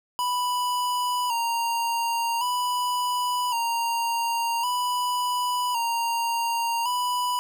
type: tone with vibrato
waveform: square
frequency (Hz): 959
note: A#5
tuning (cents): +49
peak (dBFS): -24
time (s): 0.19-7.39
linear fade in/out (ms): 0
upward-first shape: square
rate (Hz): 0.45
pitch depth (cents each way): 52
effects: none